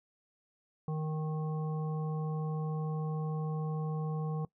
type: harmonic tone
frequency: 155.56 Hz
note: D#3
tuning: in tune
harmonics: 1 / 3 / 5 / 7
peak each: -32 / -42 / -46 / -49 dBFS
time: 0.88-4.45 s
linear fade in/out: 2 ms
effects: noise-tail reverb RT60 0.1 s tail -21 dB re dry